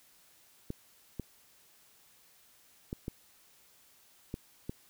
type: clicks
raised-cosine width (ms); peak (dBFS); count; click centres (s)
3; -23; 6; 0.704 / 1.197 / 2.929 / 3.081 / 4.341 / 4.695
effects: white hiss -63 dBFS RMS until 4.89 s